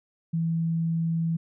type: tone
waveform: sine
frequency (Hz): 164.81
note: E3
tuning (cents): 0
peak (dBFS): -23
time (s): 0.33-1.37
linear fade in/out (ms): 10
effects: none